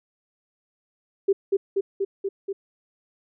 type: tone with echo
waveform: sine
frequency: 392.9 Hz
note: G4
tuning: 4 cents sharp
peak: -15 dBFS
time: 1.28-1.33 s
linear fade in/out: 10 ms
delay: 240 ms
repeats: 5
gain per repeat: -2 dB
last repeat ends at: 2.53 s
effects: none